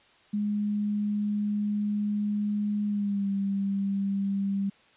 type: tone with pitch glide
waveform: sine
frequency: 207.5 to 197.44 Hz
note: G#3 to G3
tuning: -1 to +13 cents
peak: -25 dBFS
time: 0.33-4.7 s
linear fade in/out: 10 ms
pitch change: -86 cents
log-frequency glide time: 2.86-3.29 s
effects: white hiss -59 dBFS RMS until 4.96 s + resampled to 8000 Hz